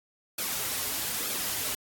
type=noise with flanger; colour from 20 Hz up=white; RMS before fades=-31 dBFS; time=0.38-1.75 s; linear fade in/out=5 ms; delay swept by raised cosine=1 to 6.1 ms; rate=1.1 Hz; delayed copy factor=-0.55; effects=AAC 64 kbps